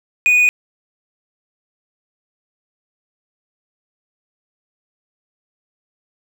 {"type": "tone", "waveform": "triangle", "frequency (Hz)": 2472, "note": "D#7", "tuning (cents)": -12, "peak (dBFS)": -8, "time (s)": [0.26, 0.49], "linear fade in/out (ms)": 0, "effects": []}